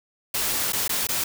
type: noise with dropouts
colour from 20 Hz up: white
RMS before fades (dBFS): -25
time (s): 0.34-1.24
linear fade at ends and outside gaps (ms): 5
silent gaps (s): 0.723-0.731 / 0.879-0.893 / 1.071-1.088
effects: none